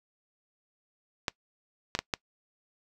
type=clicks; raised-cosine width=0.2 ms; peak=-10 dBFS; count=4; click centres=1.282 / 1.951 / 1.99 / 2.138 s; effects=noise-tail reverb RT60 0.1 s tail -24 dB re dry